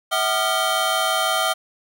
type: tone cluster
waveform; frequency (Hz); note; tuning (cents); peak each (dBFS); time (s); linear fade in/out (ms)
square; 648 / 754 / 1213 / 1394 / 3128; E5 / F#5 / D#6 / F6 / G7; -30 / +32 / -44 / -4 / -4; -26; 0.11-1.54; 20
effects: none